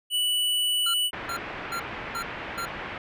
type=tone; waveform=square; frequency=2960 Hz; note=F#7; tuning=in tune; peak=-23 dBFS; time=0.1-1.11 s; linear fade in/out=50 ms
type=tone bursts; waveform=square; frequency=1375 Hz; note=F6; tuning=27 cents flat; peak=-30 dBFS; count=5; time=0.86-2.655 s; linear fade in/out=5 ms; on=79 ms; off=350 ms
type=low-pass noise; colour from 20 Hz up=white; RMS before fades=-36 dBFS; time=1.13-2.98 s; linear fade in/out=2 ms; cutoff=2400 Hz; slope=24 dB/octave
effects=none